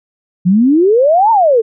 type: exponential two-way sweep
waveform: sine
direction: up then down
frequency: 170.6 to 934 to 427 Hz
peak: -6 dBFS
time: 0.45-1.62 s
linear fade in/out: 20 ms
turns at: 1.31 s
effects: none